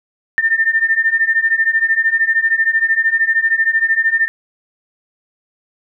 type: beating tone pair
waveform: sine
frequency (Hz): 1795 / 1808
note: A6 / A6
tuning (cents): +34 / +47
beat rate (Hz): 13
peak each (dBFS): -16 / -14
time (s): 0.38-4.28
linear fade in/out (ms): 0
effects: none